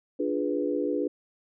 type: chord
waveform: sine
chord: D diminished seventh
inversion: none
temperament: equal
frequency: 293.7 / 349.2 / 415.3 / 493.9 Hz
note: D4 / F4 / Ab4 / Cb5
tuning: 0 / 0 / 0 / 0 cents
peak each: -29 / -32 / -31 / -31 dBFS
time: 0.19-1.08 s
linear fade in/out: 10 ms
effects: none